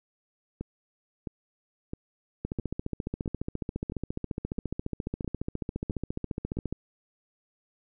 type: two click trains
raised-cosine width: 3 ms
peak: -18 / -21 dBFS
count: 63 / 10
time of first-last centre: 2.45-6.726 / 0.61-6.57 s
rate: 14.5 / 1.51 Hz
effects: none